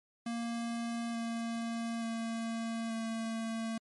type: tone with pitch steps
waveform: square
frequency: 233.1 / 230.6 / 228 / 225.6 Hz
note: A#3 / A#3 / A#3 / A3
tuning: 0 / -19 / -38 / +44 cents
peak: -35 dBFS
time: 0.26-3.78 s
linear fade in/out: 5 ms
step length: 880 ms
effects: MP3 48 kbps